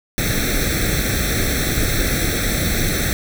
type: noise with comb filter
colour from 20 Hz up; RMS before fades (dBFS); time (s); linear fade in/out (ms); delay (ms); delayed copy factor
pink; -19; 0.18-3.13; 0; 0.51; +1
effects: none